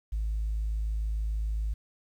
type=tone; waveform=sine; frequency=53.5 Hz; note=A1; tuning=48 cents flat; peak=-26 dBFS; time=0.12-1.74 s; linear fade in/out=10 ms; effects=tanh soft clip ceiling -24 dBFS + 10-bit